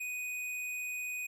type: tone with tanh clipping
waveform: sine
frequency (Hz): 2489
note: D#7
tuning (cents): 0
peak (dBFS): -37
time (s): 0-1.27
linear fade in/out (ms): 10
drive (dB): 17
effects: none